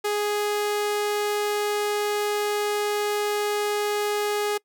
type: tone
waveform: sawtooth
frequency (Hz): 415.3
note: G#4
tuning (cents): 0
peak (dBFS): -19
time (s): 0.04-4.58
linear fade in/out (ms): 10
effects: noise-tail reverb RT60 0.1 s tail -24 dB re dry